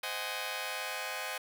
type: chord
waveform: 10% pulse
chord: Ab dominant seventh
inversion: first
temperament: just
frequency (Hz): 519.1 / 623 / 747.5 / 830.6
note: C5 / Eb5 / Gb5 / Ab5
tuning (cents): -14 / +2 / +17 / 0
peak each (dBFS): -33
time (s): 0.03-1.38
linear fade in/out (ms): 5
effects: none